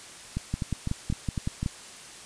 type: two click trains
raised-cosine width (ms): 5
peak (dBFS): -16 / -15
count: 6 / 7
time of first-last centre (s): 0.37-1.629 / 0.54-1.661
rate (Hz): 3.97 / 5.35
effects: white hiss -45 dBFS RMS until 2.25 s + resampled to 22050 Hz